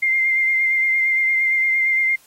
sine tone with vibrato, 2100 Hz, C7, 6 cents sharp, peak -15 dBFS, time 0.02-2.16 s, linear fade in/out 10 ms, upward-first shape sine, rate 8.7 Hz, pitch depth 21 cents each way, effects white hiss -53 dBFS RMS until 2.26 s + AAC 48 kbps

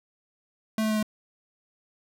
square tone with pitch steps, 218.9 / 217.3 / 215.6 / 214 Hz, A3 / A3 / A3 / A3, -9 / -21 / -35 / -48 cents, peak -24 dBFS, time 0.78-1.028 s, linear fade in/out 2 ms, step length 62 ms, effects none

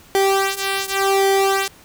sawtooth tone with flanger, 390.5 Hz, G4, 7 cents flat, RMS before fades -18 dBFS, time 0.15-1.68 s, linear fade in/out 0 ms, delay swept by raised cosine 1.8 to 2.72 ms, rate 0.88 Hz, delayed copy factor -0.85, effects pink hiss -47 dBFS RMS until 1.84 s

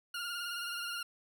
20% pulse tone with vibrato, 1410 Hz, F6, 16 cents sharp, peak -32 dBFS, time 0.14-1.03 s, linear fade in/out 5 ms, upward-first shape triangle, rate 19 Hz, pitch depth 49 cents each way, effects none

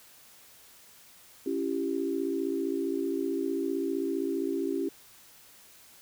sine chord, C# diminished, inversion none, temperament equal with one note detuned, 277.2 / 336.6 / 392 Hz, C#4 / E4 / G4, 0 / +36 / 0 cents, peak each -32 dBFS, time 1.46-4.89 s, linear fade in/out 5 ms, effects white hiss -55 dBFS RMS until 6.01 s

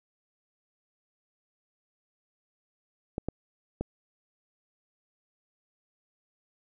clicks, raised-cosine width 2 ms, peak -17 dBFS, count 3, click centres 3.181 / 3.286 / 3.81 s, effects none

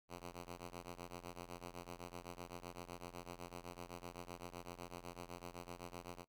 5% pulse ring-modulated tone, 87.31 Hz, F2, in tune, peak -35 dBFS, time 0.08-6.25 s, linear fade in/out 50 ms, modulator 47.6 Hz, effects noise-tail reverb RT60 0.1 s tail -21 dB re dry

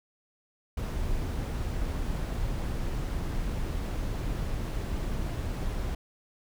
brown noise, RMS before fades -31 dBFS, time 0.77-5.95 s, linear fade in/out 5 ms, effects none

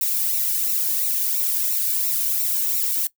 violet noise with flanger, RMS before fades -22 dBFS, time 0.01-3.07 s, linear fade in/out 2 ms, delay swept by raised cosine 0.61 to 1.56 ms, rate 2.9 Hz, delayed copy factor -0.75, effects noise-tail reverb RT60 0.1 s tail -19 dB re dry

